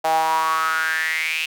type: tone with high-pass filter sweep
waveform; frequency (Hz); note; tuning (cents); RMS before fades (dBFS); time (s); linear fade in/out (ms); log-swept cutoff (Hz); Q
sawtooth; 159.9; D#3; +48; -21; 0.04-1.46; 10; 720 to 2700; 8
effects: none